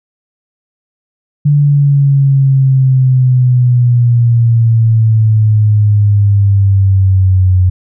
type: exponential sweep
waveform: sine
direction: down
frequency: 146.4 to 91 Hz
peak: -5 dBFS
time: 1.45-7.7 s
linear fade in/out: 10 ms
effects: none